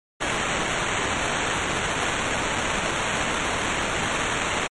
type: noise with sample-and-hold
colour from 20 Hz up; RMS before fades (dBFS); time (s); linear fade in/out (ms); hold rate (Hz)
white; -25; 0.2-4.68; 20; 4900
effects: low-pass 12000 Hz 12 dB/octave + MP3 48 kbps